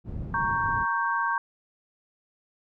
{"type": "low-pass noise", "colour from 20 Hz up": "white", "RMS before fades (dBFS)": -35, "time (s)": [0.04, 0.86], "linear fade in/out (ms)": 50, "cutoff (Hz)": 150, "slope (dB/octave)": 12}
{"type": "chord", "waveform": "sine", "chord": "G diminished", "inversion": "first", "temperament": "equal", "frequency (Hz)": [932.3, 1108.7, 1568], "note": ["Bb5", "Db6", "G6"], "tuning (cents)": [0, 0, 0], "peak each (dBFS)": -28, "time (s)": [0.34, 1.38], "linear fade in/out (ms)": 2}
{"effects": []}